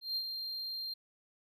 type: tone with ADSR envelope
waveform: triangle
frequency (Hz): 4186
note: C8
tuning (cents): 0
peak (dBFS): -30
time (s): 0.01-0.94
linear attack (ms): 150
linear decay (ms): 67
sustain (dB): -6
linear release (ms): 9
effects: none